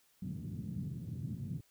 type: band-pass noise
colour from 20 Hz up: white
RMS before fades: -41 dBFS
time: 0.22-1.61 s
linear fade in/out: 5 ms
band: 100 to 180 Hz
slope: 24 dB/octave
effects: white hiss -70 dBFS RMS until 1.7 s